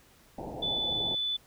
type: low-pass noise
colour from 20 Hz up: white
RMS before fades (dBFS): -39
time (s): 0.38-1.15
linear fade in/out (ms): 2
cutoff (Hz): 880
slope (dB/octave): 96
type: tone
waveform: sine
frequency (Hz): 3486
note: A7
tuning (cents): -17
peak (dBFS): -28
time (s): 0.62-1.37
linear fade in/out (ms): 10
effects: pink hiss -60 dBFS RMS until 1.46 s